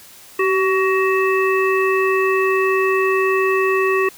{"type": "harmonic tone with a mistuned harmonic", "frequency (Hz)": 375.4, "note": "F#4", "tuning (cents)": 25, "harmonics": [1, 3, 5, 7], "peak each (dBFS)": [-16, -21, -23, -24], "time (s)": [0.39, 4.09], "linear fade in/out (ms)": 5, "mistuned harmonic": 1, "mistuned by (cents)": 33, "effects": ["white hiss -43 dBFS RMS until 4.17 s"]}